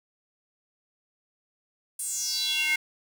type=tone with high-pass filter sweep; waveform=square; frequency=306.8 Hz; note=D#4; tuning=24 cents flat; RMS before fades=-28 dBFS; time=1.99-2.76 s; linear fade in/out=5 ms; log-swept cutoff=9600 to 2000 Hz; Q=5.9; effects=none